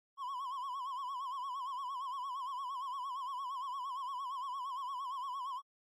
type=tone with vibrato; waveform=triangle; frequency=1048 Hz; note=C6; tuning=2 cents sharp; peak=-36 dBFS; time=0.17-5.62 s; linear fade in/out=50 ms; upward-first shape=sine; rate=8.7 Hz; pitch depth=120 cents each way; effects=AAC 48 kbps